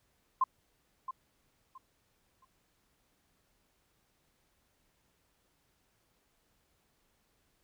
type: tone with echo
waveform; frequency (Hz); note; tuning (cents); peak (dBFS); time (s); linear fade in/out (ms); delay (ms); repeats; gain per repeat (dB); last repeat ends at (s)
sine; 1048; C6; +2; -23; 0.41-0.44; 5; 670; 3; -12; 2.45
effects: pink hiss -74 dBFS RMS until 7.63 s